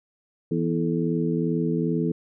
harmonic tone with a mistuned harmonic, 82.41 Hz, E2, in tune, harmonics 2 / 3 / 4 / 5, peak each -25 / -27 / -28 / -29 dBFS, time 0.51-2.12 s, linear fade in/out 5 ms, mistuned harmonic 5, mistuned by +91 cents, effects none

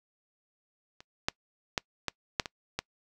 clicks, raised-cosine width 0.2 ms, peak -30 / -9 / -10 / -12 / -7 / -18 / -13 dBFS, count 7, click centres 1.005 / 1.285 / 1.778 / 2.083 / 2.398 / 2.458 / 2.79 s, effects noise-tail reverb RT60 0.1 s tail -25 dB re dry

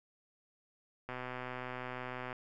click train, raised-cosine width 0.5 ms, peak -26 dBFS, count 157, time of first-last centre 1.09-2.328 s, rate 126 Hz, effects none

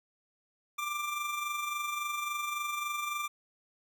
25% pulse tone with amplitude modulation, 1183 Hz, D6, 12 cents sharp, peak -27 dBFS, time 0.78-3.28 s, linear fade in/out 10 ms, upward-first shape sine, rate 23.6 Hz, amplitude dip 45%, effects none

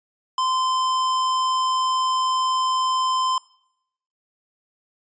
square tone, 1033 Hz, C6, 22 cents flat, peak -20 dBFS, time 0.38-3.38 s, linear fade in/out 2 ms, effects noise-tail reverb RT60 0.8 s tail -23 dB re dry + resampled to 16000 Hz

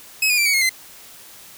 sawtooth tone with pitch steps, 2561 / 2452 / 2348 / 2249 / 2154 / 2062 Hz, D#7 / D#7 / D7 / C#7 / C7 / C7, +49 / -26 / -1 / +24 / +50 / -26 cents, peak -12 dBFS, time 0.22-0.694 s, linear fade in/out 5 ms, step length 79 ms, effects white hiss -43 dBFS RMS until 1.57 s

